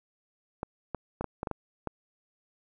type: clicks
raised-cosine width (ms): 1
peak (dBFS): -18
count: 8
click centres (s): 0.631 / 0.947 / 1.21 / 1.243 / 1.431 / 1.472 / 1.513 / 1.873
effects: none